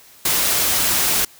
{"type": "noise", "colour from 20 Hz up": "white", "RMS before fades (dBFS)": -18, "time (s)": [0.25, 1.25], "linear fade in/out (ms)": 5, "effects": ["white hiss -47 dBFS RMS until 1.39 s"]}